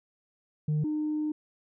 sine tone pair in turn, 151.7 / 304.4 Hz, D#3 / D#4, -44 / -38 cents, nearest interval octave, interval 1206 cents, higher second, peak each -22 / -26 dBFS, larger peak first, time 0.68-0.84 / 0.84-1.32 s, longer second, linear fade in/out 5 ms, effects tanh soft clip ceiling -23 dBFS

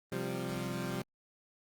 20% pulse chord, C suspended fourth, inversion none, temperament equal with one note detuned, 130.81 / 174.61 / 196.56 Hz, C3 / F3 / G3, 0 / 0 / +5 cents, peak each -34 dBFS, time 0.12-1.02 s, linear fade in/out 2 ms, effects Opus 24 kbps

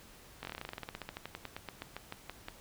slowing click train, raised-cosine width 0.3 ms, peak -24 dBFS, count 28, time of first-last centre 0.43-2.484 s, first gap 20 ms, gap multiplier 1.09, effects pink hiss -56 dBFS RMS until 2.6 s

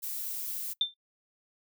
violet noise, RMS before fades -36 dBFS, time 0.02-0.74 s, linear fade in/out 20 ms
sine tone with exponential decay, 3572 Hz, A7, 25 cents sharp, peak -20 dBFS, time 0.81-0.94 s, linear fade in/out 2 ms, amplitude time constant 27 ms
effects noise-tail reverb RT60 0.1 s tail -23 dB re dry

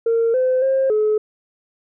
sine tone with pitch steps, 459.2 / 513 / 533 / 427.7 Hz, A#4 / C5 / C5 / A4, -26 / -34 / +32 / -49 cents, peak -13 dBFS, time 0.06-1.18 s, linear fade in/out 5 ms, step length 280 ms, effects tanh soft clip ceiling -11 dBFS

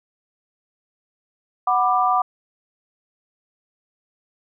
sine chord, B minor, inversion second, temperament just, 740.8 / 987.8 / 1185.3 Hz, F#5 / B5 / D6, +2 / 0 / +16 cents, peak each -19 / -23 / -19 dBFS, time 1.67-2.22 s, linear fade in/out 5 ms, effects none

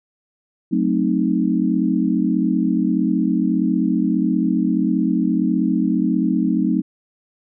sine chord, F# diminished seventh, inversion none, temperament equal, 185 / 220 / 261.6 / 311.1 Hz, F#3 / A3 / C4 / Eb4, 0 / 0 / 0 / 0 cents, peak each -21 dBFS, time 0.71-6.82 s, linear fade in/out 20 ms, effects none

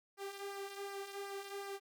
sawtooth tone with flanger, 397.2 Hz, G4, 23 cents sharp, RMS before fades -45 dBFS, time 0.17-1.8 s, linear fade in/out 50 ms, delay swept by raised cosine 0.27 to 2.67 ms, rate 2.7 Hz, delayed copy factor -0.55, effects none

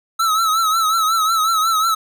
square tone with vibrato, 1305 Hz, E6, 18 cents flat, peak -15 dBFS, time 0.19-1.95 s, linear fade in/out 10 ms, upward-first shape triangle, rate 5.5 Hz, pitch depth 80 cents each way, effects none

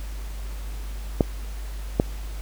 clicks, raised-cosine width 2 ms, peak -3 dBFS, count 2, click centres 1.208 / 1.999 s, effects added 50 Hz sine -30 dBFS peak until 2.41 s + pink hiss -45 dBFS RMS until 2.41 s

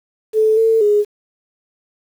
sine tone with pitch steps, 435.8 / 448.6 / 415.6 Hz, A4 / A4 / G#4, -17 / +34 / +1 cents, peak -10 dBFS, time 0.33-1.05 s, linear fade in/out 50 ms, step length 240 ms, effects 7-bit

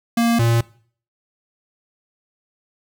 square tone pair in turn, 233.1 / 116.35 Hz, A#3 / A#2, 0 / -3 cents, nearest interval octave, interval 1203 cents, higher first, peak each -15 dBFS, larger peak neither, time 0.17-0.39 / 0.39-0.61 s, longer neither, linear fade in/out 5 ms, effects noise-tail reverb RT60 0.5 s tail -21 dB re dry

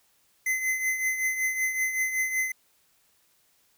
square tone with tremolo, 2047 Hz, C7, 38 cents flat, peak -23 dBFS, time 0.46-2.52 s, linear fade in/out 5 ms, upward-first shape triangle, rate 5.3 Hz, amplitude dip 65%, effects white hiss -66 dBFS RMS until 3.77 s

